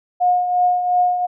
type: tone with tremolo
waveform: sine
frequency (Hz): 719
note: F#5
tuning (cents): -50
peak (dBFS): -11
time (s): 0.2-1.27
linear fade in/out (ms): 20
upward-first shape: triangle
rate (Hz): 2.8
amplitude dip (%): 60
effects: none